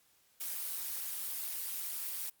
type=noise with amplitude modulation; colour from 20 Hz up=blue; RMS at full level=-36 dBFS; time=0.4-2.3 s; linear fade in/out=10 ms; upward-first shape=sine; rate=182 Hz; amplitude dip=55%; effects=white hiss -69 dBFS RMS until 2.4 s + Opus 48 kbps